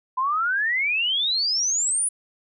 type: exponential sweep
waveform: sine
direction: up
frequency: 998 to 10060 Hz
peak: -20 dBFS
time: 0.17-2.09 s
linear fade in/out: 10 ms
effects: none